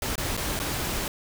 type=noise with dropouts; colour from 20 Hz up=pink; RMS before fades=-29 dBFS; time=0.02-1.08 s; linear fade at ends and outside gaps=2 ms; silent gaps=0.156-0.179 / 0.368-0.374 / 0.592-0.599 s; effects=none